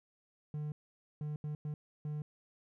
triangle tone bursts at uneven times, 150 Hz, D3, 37 cents sharp, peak -34 dBFS, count 5, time 0.54-0.72 / 1.21-1.36 / 1.44-1.55 / 1.65-1.74 / 2.05-2.22 s, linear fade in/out 2 ms, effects none

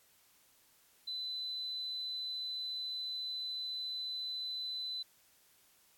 sine tone, 4013 Hz, B7, 27 cents sharp, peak -37 dBFS, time 1.07-5.03 s, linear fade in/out 10 ms, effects white hiss -67 dBFS RMS until 5.97 s + AAC 64 kbps

